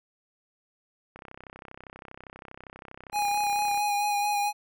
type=click train; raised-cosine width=0.5 ms; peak=-28 dBFS; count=86; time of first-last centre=1.16-3.775 s; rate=32.5 Hz
type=tone with vibrato; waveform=square; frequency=823 Hz; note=G#5; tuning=16 cents flat; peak=-25 dBFS; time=3.12-4.53 s; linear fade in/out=50 ms; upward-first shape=sine; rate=4.5 Hz; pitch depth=19 cents each way
effects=none